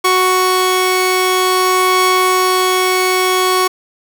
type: tone pair together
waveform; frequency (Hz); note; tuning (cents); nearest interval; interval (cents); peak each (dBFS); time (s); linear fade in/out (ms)
sawtooth; 370 / 1110.5; F#4 / C#6; 0 / +3; octave + perfect fifth; 1903; -10; 0.04-3.68; 10
effects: none